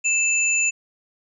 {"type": "tone pair together", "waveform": "sine", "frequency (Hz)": [2637, 7040], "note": ["E7", "A8"], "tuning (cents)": [0, 0], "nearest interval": "octave + perfect fourth", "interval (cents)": 1700, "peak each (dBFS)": [-19, -22], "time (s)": [0.04, 0.71], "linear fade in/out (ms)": 20, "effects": []}